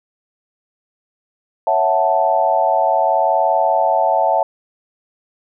sine chord, F# minor seventh, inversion second, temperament equal, 554.4 / 659.3 / 740 / 880 Hz, C#5 / E5 / F#5 / A5, 0 / 0 / 0 / 0 cents, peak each -21 / -17 / -18 / -17 dBFS, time 1.67-4.43 s, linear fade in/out 2 ms, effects none

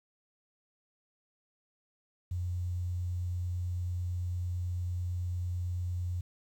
sine tone, 89.1 Hz, F2, 35 cents sharp, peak -31 dBFS, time 2.31-6.21 s, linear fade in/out 5 ms, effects 10-bit

